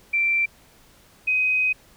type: tone pair in turn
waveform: sine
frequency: 2349 / 2515 Hz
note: D7 / D#7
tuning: 0 / +18 cents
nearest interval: minor second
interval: 118 cents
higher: second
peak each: -18 dBFS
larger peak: neither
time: 0.13-0.46 / 1.27-1.73 s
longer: second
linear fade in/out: 10 ms
effects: pink hiss -54 dBFS RMS until 1.96 s